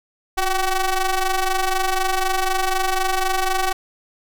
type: ring-modulated tone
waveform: sawtooth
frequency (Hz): 377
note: F#4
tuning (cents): +32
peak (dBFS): -11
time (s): 0.37-3.73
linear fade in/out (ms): 10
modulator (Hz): 389
effects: none